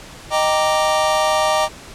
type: chord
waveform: square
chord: Eb major seventh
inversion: none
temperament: equal with one note detuned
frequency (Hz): 620.1 / 784 / 932.3 / 1174.7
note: Eb5 / G5 / Bb5 / D6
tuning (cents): -6 / 0 / 0 / 0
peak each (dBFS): -19 / -22 / -23 / -22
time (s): 0.3-1.69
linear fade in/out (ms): 50
effects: pink hiss -38 dBFS RMS until 1.94 s + low-pass 9000 Hz 12 dB/octave